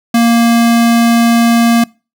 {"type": "tone", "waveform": "square", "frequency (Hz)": 233.1, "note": "A#3", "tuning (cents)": 0, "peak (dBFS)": -7, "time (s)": [0.14, 1.84], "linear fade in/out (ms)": 5, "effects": ["noise-tail reverb RT60 0.3 s tail -24 dB re dry"]}